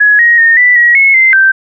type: tone with pitch steps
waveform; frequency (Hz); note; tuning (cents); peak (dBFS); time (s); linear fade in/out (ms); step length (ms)
sine; 1681 / 1883 / 1837 / 1976 / 1909 / 2185 / 2077 / 1561; G#6 / A#6 / A#6 / B6 / A#6 / C#7 / C7 / G6; +20 / +17 / -26 / 0 / +41 / -26 / -13 / -8; -3; 0-1.52; 10; 190
effects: none